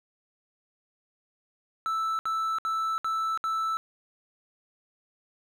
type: tone bursts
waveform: triangle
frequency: 1318.5 Hz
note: E6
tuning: in tune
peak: -24 dBFS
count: 5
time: 1.86-3.77 s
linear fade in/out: 0 ms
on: 330 ms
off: 65 ms
effects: none